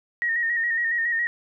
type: tone with vibrato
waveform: sine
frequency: 1864.7 Hz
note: A#6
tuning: in tune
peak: -21 dBFS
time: 0.22-1.27 s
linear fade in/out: 0 ms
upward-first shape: square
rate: 7.2 Hz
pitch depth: 34 cents each way
effects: none